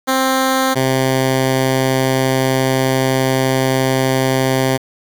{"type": "tone pair in turn", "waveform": "10% pulse", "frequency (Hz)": [263.3, 131.65], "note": ["C4", "C3"], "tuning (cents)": [11, 11], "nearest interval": "octave", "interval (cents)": 1200, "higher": "first", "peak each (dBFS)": -5, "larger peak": "neither", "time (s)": [[0.07, 0.75], [0.75, 4.78]], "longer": "second", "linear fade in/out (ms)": 20, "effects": ["7-bit"]}